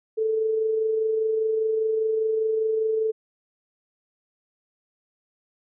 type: tone with amplitude modulation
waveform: sine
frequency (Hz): 440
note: A4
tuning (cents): 0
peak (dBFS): -19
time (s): 0.17-3.12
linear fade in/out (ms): 20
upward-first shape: sine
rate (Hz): 25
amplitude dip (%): 35
effects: none